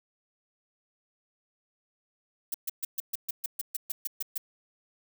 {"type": "noise bursts", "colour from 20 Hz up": "violet", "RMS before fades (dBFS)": -31, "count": 13, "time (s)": [2.52, 4.379], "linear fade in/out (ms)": 5, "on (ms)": 23, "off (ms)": 130, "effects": []}